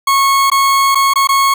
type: tone with dropouts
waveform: 40% pulse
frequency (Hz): 1097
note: C#6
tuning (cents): -18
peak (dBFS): -8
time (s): 0.07-1.54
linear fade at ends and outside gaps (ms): 5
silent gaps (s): 0.501-0.516 / 0.948-0.954 / 1.137-1.157 / 1.273-1.289
effects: none